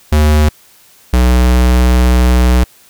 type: tone pair in turn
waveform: square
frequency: 75.8 / 61.96 Hz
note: D#2 / B1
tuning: -45 / +6 cents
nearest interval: minor third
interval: 349 cents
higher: first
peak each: -7 dBFS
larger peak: neither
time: 0.12-0.49 / 1.13-2.64 s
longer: second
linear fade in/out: 5 ms
effects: white hiss -45 dBFS RMS until 2.89 s